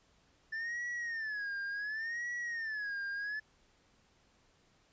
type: tone with vibrato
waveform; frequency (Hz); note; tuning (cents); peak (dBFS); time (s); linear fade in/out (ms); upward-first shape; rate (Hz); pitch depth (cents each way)
triangle; 1760; A6; 0; -34; 0.52-3.4; 10; sine; 0.69; 160
effects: pink hiss -69 dBFS RMS until 4.92 s + resampled to 16000 Hz